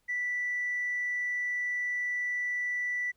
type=tone with tanh clipping; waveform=triangle; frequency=1969 Hz; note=B6; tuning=6 cents flat; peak=-29 dBFS; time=0.08-3.12 s; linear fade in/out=20 ms; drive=4 dB; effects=pink hiss -74 dBFS RMS until 3.16 s